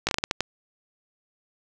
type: slowing click train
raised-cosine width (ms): 0.2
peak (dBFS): -6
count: 8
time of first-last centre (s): 0.07-0.407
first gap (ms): 18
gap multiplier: 1.32
effects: none